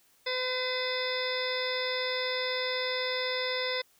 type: harmonic tone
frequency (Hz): 508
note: B4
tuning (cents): +49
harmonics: 1 / 2 / 3 / 4 / 5 / 7 / 8 / 9 / 10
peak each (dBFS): -33 / -40 / -41 / -35 / -44 / -36 / -43 / -47 / -37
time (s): 0.26-3.82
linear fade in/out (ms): 10
effects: white hiss -65 dBFS RMS until 3.99 s